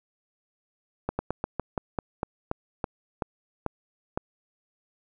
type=slowing click train; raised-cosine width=1 ms; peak=-13 dBFS; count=13; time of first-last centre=1.09-4.175 s; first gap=100 ms; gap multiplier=1.16; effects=none